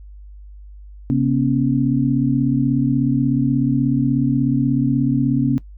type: tone cluster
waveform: sine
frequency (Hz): 134.1 / 240.3 / 276.8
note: C3 / B3 / C#4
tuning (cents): +43 / -47 / -2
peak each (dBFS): -19 / -19 / -18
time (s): 1.1-5.58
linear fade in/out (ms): 0
effects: noise-tail reverb RT60 0.1 s tail -18 dB re dry + added 50 Hz sine -36 dBFS peak until 5.77 s